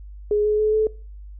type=tone with pitch steps; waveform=sine; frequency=418 / 423.3 / 428.8 / 434.2 Hz; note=G#4 / G#4 / A4 / A4; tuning=+11 / +33 / -45 / -23 cents; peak=-16 dBFS; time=0.31-0.87 s; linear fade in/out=2 ms; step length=140 ms; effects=noise-tail reverb RT60 0.4 s tail -22 dB re dry + added 50 Hz sine -36 dBFS peak until 1.39 s